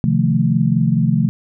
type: chord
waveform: sine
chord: F dominant seventh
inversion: second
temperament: equal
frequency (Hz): 130.81 / 155.56 / 174.61 / 220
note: C3 / Eb3 / F3 / A3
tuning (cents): 0 / 0 / 0 / 0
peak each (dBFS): -18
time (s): 0.04-1.29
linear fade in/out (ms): 0
effects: none